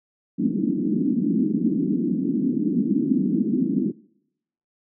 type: band-pass noise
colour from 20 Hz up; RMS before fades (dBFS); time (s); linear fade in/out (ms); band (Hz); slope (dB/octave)
white; -22; 0.38-3.92; 20; 180 to 310; 48
effects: noise-tail reverb RT60 0.8 s tail -23 dB re dry